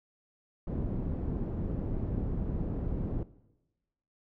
pink low-pass noise, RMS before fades -33 dBFS, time 0.67-3.23 s, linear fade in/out 2 ms, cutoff 320 Hz, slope 12 dB/octave, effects noise-tail reverb RT60 1.0 s tail -18 dB re dry

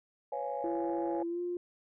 sine chord, C# dominant seventh, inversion third, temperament just, 498.9 / 554.4 / 693 / 831.5 Hz, B4 / C#5 / E#5 / G#5, +17 / 0 / -14 / +2 cents, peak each -40 / -37 / -41 / -37 dBFS, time 0.32-1.23 s, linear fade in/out 5 ms
sine tone with pitch glide, 337.7 to 352.2 Hz, E4 to F4, +42 to +15 cents, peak -32 dBFS, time 0.64-1.57 s, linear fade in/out 2 ms, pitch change +73 cents, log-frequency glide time 1.27-1.41 s
effects tanh soft clip ceiling -23 dBFS

